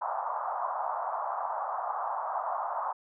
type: band-pass noise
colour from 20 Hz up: pink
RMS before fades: -33 dBFS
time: 0.01-2.93 s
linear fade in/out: 10 ms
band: 680 to 1200 Hz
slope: 48 dB/octave
effects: none